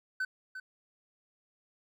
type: tone with echo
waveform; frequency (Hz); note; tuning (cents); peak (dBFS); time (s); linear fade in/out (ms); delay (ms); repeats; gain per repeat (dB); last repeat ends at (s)
triangle; 1519; F#6; +45; -28; 0.2-0.25; 5; 350; 1; -10; 0.6
effects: none